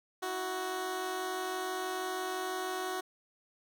15% pulse tone pair together, 325.1 / 371.2 Hz, E4 / F#4, -24 / +6 cents, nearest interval major second, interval 230 cents, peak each -37 / -28 dBFS, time 0.22-3.01 s, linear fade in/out 10 ms, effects none

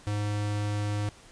square tone, 103.83 Hz, G#2, in tune, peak -28 dBFS, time 0.07-1.09 s, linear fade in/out 0 ms, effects pink hiss -53 dBFS RMS until 1.31 s + resampled to 22050 Hz

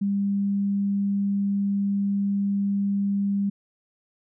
sine tone, 199.7 Hz, G3, 32 cents sharp, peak -21 dBFS, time 0.01-3.5 s, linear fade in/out 10 ms, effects none

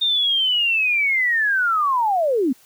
sine linear sweep, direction down, 3668 to 233.1 Hz, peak -16 dBFS, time 0.01-2.53 s, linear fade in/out 10 ms, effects white hiss -53 dBFS RMS until 2.65 s

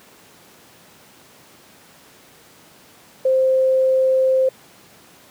sine tone, 523.3 Hz, C5, in tune, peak -13 dBFS, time 3.25-4.49 s, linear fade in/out 5 ms, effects pink hiss -48 dBFS RMS until 5.3 s + high-pass 150 Hz 12 dB/octave

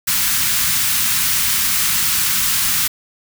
white band-stop noise, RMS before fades -17 dBFS, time 0.07-2.88 s, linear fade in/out 10 ms, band 230 to 1100 Hz, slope 24 dB/octave, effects none

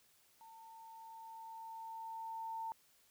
sine tone with level ramp, 900 Hz, A5, 39 cents sharp, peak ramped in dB -55 to -39 dBFS, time 0.41-2.72 s, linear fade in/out 0 ms, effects white hiss -70 dBFS RMS until 3.1 s

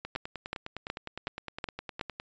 two click trains, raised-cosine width 0.3 ms, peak -16 / -21 dBFS, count 6 / 22, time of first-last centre 0.16-2.012 / 0.05-2.199 s, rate 2.7 / 9.77 Hz, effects resampled to 16000 Hz

